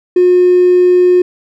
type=tone with hard clipping; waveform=triangle; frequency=360 Hz; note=F#4; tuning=47 cents flat; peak=-5 dBFS; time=0.16-1.22 s; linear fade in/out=5 ms; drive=3 dB; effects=none